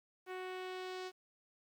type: tone with low-pass filter sweep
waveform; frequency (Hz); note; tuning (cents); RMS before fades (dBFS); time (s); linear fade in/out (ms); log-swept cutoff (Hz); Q
sawtooth; 370; F#4; 0; -44; 0.26-1.12; 50; 2200 to 5200; 1.4
effects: 11-bit